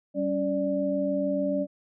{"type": "tone cluster", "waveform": "sine", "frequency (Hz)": [193.3, 280.3, 588], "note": ["G3", "C#4", "D5"], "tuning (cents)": [-24, 19, 2], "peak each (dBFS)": [-31, -28, -27], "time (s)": [0.14, 1.67], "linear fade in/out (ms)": 50, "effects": []}